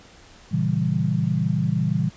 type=chord; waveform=sine; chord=A# diminished seventh; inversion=none; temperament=equal; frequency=116.54 / 138.59 / 164.81 / 196 Hz; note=A#2 / C#3 / E3 / G3; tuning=0 / 0 / 0 / 0 cents; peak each=-26 / -25 / -23 / -26 dBFS; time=0.51-2.1 s; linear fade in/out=20 ms; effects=pink hiss -49 dBFS RMS until 2.16 s + resampled to 16000 Hz